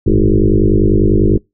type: tone with frequency modulation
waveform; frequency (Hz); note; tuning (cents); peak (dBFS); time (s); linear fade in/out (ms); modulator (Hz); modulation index
sine; 155.4; D#3; -2; -7; 0.06-1.38; 10; 50.1; 5
effects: noise-tail reverb RT60 0.2 s tail -26 dB re dry